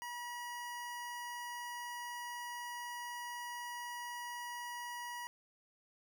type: tone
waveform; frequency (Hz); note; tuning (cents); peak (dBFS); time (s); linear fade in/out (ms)
25% pulse; 964; B5; -42; -38; 0.02-5.27; 0
effects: none